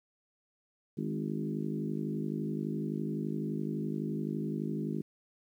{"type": "harmonic tone with a mistuned harmonic", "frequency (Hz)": 51.8, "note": "G#1", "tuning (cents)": -4, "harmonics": [3, 4, 5, 6, 7, 8], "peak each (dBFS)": [-37, -36, -41, -40, -41, -46], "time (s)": [0.97, 5.02], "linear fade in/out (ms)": 10, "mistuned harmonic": 5, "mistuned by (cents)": 20, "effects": ["11-bit"]}